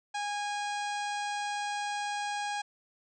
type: harmonic tone with a mistuned harmonic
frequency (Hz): 822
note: G#5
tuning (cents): -18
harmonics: 1 / 2 / 3 / 4 / 5 / 6 / 7 / 8 / 9 / 10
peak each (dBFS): -33 / -39 / -43 / -45 / -47 / -49 / -50 / -51 / -52 / -53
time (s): 0.14-2.62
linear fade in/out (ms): 10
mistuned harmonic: 9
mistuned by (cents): +55
effects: none